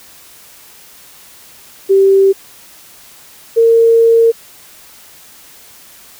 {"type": "tone pair in turn", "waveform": "sine", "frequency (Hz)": [389.2, 458.5], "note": ["G4", "A#4"], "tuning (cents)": [-12, -29], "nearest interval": "minor third", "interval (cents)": 283, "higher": "second", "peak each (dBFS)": -5, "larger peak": "neither", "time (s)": [[1.89, 2.33], [3.56, 4.32]], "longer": "second", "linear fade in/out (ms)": 20, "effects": ["white hiss -40 dBFS RMS until 6.19 s"]}